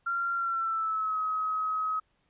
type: tone with pitch glide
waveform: sine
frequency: 1380 to 1272.8 Hz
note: F6 to D#6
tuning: -21 to +39 cents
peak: -27 dBFS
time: 0.06-2 s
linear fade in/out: 10 ms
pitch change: -140 cents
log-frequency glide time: 0.35-1.19 s
effects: pink hiss -72 dBFS RMS until 2.29 s + resampled to 8000 Hz